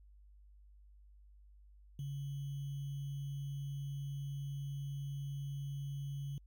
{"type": "tone with sample-and-hold", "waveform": "sine", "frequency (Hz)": 140, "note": "C#3", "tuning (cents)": 18, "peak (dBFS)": -38, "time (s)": [1.99, 6.38], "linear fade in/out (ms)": 2, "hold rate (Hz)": 3150, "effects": ["added 50 Hz sine -57 dBFS peak until 6.46 s", "MP3 96 kbps"]}